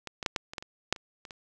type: clicks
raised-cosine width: 0.2 ms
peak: -20 / -18 / -9 / -11 / -23 / -17 / -25 / -7 / -27 / -27 / -25 dBFS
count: 11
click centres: 0.073 / 0.228 / 0.262 / 0.362 / 0.535 / 0.582 / 0.625 / 0.926 / 0.962 / 1.252 / 1.308 s
effects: none